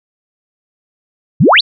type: exponential sweep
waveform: sine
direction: up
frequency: 112 to 4800 Hz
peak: -4 dBFS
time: 1.4-1.61 s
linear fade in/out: 10 ms
effects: none